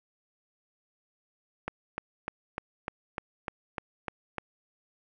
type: click train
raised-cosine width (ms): 0.5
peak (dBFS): -17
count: 10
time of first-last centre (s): 1.68-4.383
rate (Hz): 3.33
effects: none